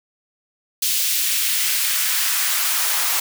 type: noise with high-pass filter sweep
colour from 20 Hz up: white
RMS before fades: -20 dBFS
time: 0.82-3.2 s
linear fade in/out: 5 ms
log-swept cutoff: 3300 to 850 Hz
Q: 1.1
effects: none